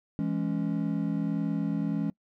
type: chord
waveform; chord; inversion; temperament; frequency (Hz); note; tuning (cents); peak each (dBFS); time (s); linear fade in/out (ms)
triangle; C# minor; first; just; 166.31 / 207.9 / 277.2; E3 / G#3 / C#4; +16 / +2 / 0; -29; 0.19-2.1; 0
effects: noise-tail reverb RT60 0.1 s tail -23 dB re dry